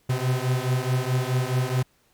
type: beating tone pair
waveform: 45% pulse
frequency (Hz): 125.4 / 130.1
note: B2 / C3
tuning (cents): +27 / -9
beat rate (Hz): 4.7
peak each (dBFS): -25 / -25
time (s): 0.09-1.83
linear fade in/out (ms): 10
effects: pink hiss -64 dBFS RMS until 2.13 s